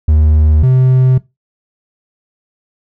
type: tone pair in turn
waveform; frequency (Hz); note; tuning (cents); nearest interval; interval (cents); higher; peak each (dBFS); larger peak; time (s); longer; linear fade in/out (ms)
triangle; 76.8 / 129.16; D#2 / C3; -22 / -22; major sixth; 900; second; -4; neither; 0.08-0.63 / 0.63-1.18; neither; 5
effects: noise-tail reverb RT60 0.2 s tail -19 dB re dry